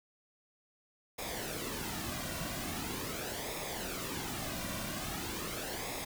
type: noise with flanger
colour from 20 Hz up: pink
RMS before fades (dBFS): -39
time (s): 1.18-6.05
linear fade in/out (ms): 10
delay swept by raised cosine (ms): 0.67 to 2.37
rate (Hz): 0.42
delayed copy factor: -0.6
effects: none